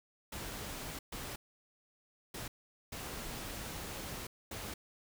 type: noise bursts at uneven times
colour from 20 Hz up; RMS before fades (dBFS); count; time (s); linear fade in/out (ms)
pink; -43; 5; 0.32-0.99 / 1.12-1.36 / 2.34-2.48 / 2.92-4.27 / 4.51-4.74; 5
effects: none